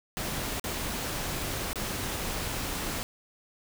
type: noise with dropouts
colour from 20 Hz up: pink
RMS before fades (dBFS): -33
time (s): 0.17-3.03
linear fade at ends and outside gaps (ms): 0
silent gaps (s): 0.597-0.641 / 1.731-1.757
effects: none